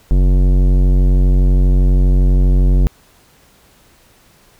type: tone with tanh clipping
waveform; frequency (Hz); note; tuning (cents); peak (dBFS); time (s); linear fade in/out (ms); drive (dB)
sine; 46.25; F#1; 0; -10; 0.11-2.87; 0; 16
effects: pink hiss -50 dBFS RMS until 4.59 s